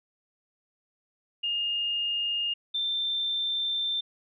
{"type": "tone pair in turn", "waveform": "sine", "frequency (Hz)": [2833, 3569], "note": ["F7", "A7"], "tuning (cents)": [24, 24], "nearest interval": "major third", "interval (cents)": 400, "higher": "second", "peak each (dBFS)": -26, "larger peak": "neither", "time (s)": [[1.43, 2.54], [2.74, 4.01]], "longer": "second", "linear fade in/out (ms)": 10, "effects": []}